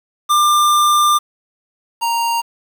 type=tone pair in turn; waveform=square; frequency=1194 / 931.1 Hz; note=D6 / A#5; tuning=+28 / -2 cents; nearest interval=major third; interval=430 cents; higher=first; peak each=-11 / -16 dBFS; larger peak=first; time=0.29-1.19 / 2.01-2.42 s; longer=first; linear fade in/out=20 ms; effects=7-bit